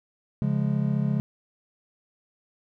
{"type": "chord", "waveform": "triangle", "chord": "Db major", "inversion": "none", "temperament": "just", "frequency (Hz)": [138.59, 173.24, 207.9], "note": ["Db3", "F3", "Ab3"], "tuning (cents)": [0, -14, 2], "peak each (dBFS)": [-23, -27, -25], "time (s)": [0.42, 1.2], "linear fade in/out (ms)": 0, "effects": []}